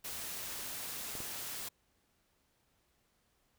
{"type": "noise", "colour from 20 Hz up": "white", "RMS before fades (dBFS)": -42, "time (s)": [0.04, 1.69], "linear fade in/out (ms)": 10}
{"type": "clicks", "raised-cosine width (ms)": 2, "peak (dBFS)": [-33, -32], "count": 2, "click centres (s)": [1.153, 1.204]}
{"effects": ["pink hiss -75 dBFS RMS until 3.58 s"]}